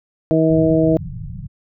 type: harmonic tone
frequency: 160 Hz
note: D#3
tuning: 49 cents sharp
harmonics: 1 / 2 / 3 / 4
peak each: -18 / -15 / -19 / -18 dBFS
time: 0.31-0.97 s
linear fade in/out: 0 ms
type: low-pass noise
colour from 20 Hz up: white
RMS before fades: -29 dBFS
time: 0.49-1.48 s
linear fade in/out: 20 ms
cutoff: 180 Hz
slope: 96 dB/octave
effects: none